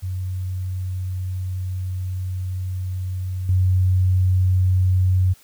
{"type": "tone with level steps", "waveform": "sine", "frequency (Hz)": 92.5, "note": "F#2", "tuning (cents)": 0, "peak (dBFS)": [-23, -14], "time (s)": [0.02, 5.34], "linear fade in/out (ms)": 20, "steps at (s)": 3.49, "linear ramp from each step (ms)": 2, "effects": ["white hiss -52 dBFS RMS until 5.43 s"]}